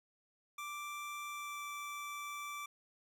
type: tone with pitch glide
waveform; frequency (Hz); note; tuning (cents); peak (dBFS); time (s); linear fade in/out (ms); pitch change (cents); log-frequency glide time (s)
25% pulse; 1174.7 to 1166.6; D6 to D6; 0 to -12; -38; 0.58-2.66; 5; -12; 1.27-1.65
effects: none